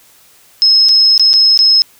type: tone with dropouts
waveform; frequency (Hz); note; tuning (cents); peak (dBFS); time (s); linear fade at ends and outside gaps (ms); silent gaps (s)
sine; 5170; E8; -34; -5; 0.62-1.82; 0; 0.886-0.891 / 1.178-1.196 / 1.332-1.338 / 1.575-1.59
effects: white hiss -46 dBFS RMS until 1.99 s